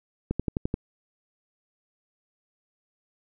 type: click train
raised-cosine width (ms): 3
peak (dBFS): -13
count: 6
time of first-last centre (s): 0.31-0.741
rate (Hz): 11.6
effects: none